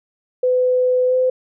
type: tone with pitch glide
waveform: sine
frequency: 504 to 511 Hz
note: B4 to C5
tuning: +35 to -41 cents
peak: -13 dBFS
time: 0.43-1.3 s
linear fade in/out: 5 ms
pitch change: +24 cents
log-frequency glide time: 1.07-1.15 s
effects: none